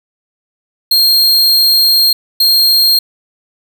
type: tone bursts at uneven times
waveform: 45% pulse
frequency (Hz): 4218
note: C8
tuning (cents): +13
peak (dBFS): -6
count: 2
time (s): 0.91-2.13 / 2.4-2.99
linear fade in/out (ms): 5
effects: none